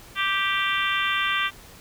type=harmonic tone; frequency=392 Hz; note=G4; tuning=in tune; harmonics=3 / 4 / 5 / 6 / 7 / 8 / 9; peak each=-27 / -28 / -29 / -30 / -30 / -31 / -32 dBFS; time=0.15-1.51 s; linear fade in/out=50 ms; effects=pink hiss -47 dBFS RMS until 1.8 s